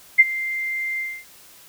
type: tone with ADSR envelope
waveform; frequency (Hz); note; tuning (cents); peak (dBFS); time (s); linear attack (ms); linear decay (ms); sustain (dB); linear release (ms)
sine; 2092; C7; -1; -5; 0.18-1.25; 20; 33; -18; 260
effects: white hiss -48 dBFS RMS until 1.68 s